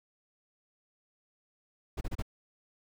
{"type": "noise bursts", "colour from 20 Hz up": "brown", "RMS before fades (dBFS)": -33, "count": 4, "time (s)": [1.97, 2.224], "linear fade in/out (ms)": 10, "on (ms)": 41, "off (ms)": 30, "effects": []}